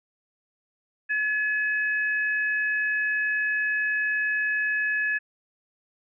sine tone pair together, 1703.9 / 2553 Hz, G#6 / D#7, +44 / +44 cents, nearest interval perfect fifth, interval 700 cents, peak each -23 / -32 dBFS, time 1.09-5.19 s, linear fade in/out 20 ms, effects none

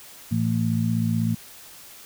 harmonic tone, 56.1 Hz, A1, 34 cents sharp, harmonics 2 / 3 / 4, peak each -24 / -26 / -24 dBFS, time 0.31-1.35 s, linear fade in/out 10 ms, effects white hiss -45 dBFS RMS until 2.05 s

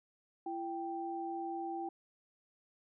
sine tone pair together, 337.3 / 784 Hz, E4 / G5, +40 / 0 cents, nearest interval octave + minor third, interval 1460 cents, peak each -40 / -39 dBFS, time 0.46-1.89 s, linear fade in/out 5 ms, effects none

